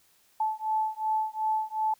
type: beating tone pair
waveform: sine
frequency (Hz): 869 / 871.7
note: A5 / A5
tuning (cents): -22 / -16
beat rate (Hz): 2.7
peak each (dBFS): -29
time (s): 0.4-1.94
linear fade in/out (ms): 5
effects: white hiss -64 dBFS RMS until 1.99 s